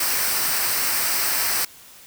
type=noise with comb filter; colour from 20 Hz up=white; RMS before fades=-22 dBFS; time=0-1.65 s; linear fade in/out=5 ms; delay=0.29 ms; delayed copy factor=-0.55; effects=white hiss -46 dBFS RMS until 2.06 s